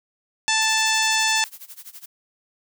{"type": "harmonic tone", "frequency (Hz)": 880, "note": "A5", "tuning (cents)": 0, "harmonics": [1, 2, 3, 4, 5, 6, 7, 8, 9, 10], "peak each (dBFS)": [-25, -24, -25, -26, -29, -28, -28, -29, -34, -35], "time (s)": [0.48, 1.44], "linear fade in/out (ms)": 0}
{"type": "noise with tremolo", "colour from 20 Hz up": "blue", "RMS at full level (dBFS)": -38, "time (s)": [0.61, 2.06], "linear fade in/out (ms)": 10, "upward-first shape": "sine", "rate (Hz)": 12, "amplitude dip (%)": 90}
{"effects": []}